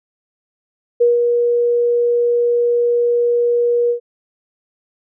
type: tone with ADSR envelope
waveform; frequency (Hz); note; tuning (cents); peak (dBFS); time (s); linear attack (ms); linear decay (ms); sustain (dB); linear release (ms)
sine; 478; A#4; +43; -8; 1-4; 15; 160; -4; 100
effects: none